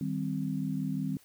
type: chord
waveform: sine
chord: C minor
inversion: first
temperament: equal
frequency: 155.56 / 196 / 261.6 Hz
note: Eb3 / G3 / C4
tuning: 0 / 0 / 0 cents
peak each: -34 dBFS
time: 0.01-1.17 s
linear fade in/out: 2 ms
effects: white hiss -61 dBFS RMS until 1.24 s